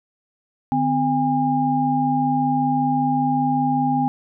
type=tone cluster; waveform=sine; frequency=150.9 / 256.1 / 810 Hz; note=D3 / C4 / G#5; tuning=+47 / -37 / -43 cents; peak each=-26 / -20 / -20 dBFS; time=0.72-4.08 s; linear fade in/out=0 ms; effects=none